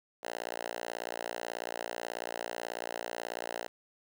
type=tone with high-pass filter; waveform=5% pulse; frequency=58.27 Hz; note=A#1; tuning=in tune; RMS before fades=-39 dBFS; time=0.23-3.68 s; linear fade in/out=5 ms; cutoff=610 Hz; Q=1.2; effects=none